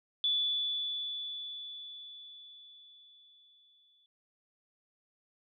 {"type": "tone with exponential decay", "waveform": "sine", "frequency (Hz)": 3458, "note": "A7", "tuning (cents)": -31, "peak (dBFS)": -26, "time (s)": [0.24, 4.06], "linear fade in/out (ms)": 1, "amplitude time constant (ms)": 830, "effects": []}